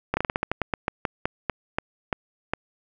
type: slowing click train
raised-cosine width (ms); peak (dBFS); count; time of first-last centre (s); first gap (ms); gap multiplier
0.5; -8; 17; 0.14-2.536; 30; 1.19
effects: none